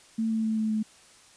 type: tone with pitch steps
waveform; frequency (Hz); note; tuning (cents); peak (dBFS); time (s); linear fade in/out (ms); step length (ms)
sine; 223.6 / 221.8 / 220 / 218.2 / 216.5; A3 / A3 / A3 / A3 / A3; +28 / +14 / 0 / -14 / -28; -24; 0.18-0.83; 10; 130
effects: white hiss -55 dBFS RMS until 1.36 s + resampled to 22050 Hz